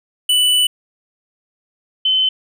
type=tone pair in turn; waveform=square / sine; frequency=2977 / 3055 Hz; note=F#7 / G7; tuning=+10 / -45 cents; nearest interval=unison; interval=45 cents; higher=second; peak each=-12 dBFS; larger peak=neither; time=0.29-0.67 / 2.05-2.29 s; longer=first; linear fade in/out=5 ms; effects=none